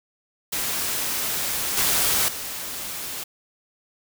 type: noise with level steps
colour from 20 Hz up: white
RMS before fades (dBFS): -26 / -21 / -32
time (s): 0.52-3.24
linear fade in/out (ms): 10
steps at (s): 1.77 / 2.28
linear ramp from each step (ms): 5
effects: none